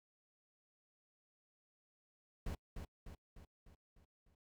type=noise with echo; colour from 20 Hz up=brown; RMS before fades=-41 dBFS; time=2.46-2.55 s; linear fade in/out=5 ms; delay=300 ms; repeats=6; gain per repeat=-5 dB; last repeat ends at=4.35 s; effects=noise-tail reverb RT60 0.1 s tail -26 dB re dry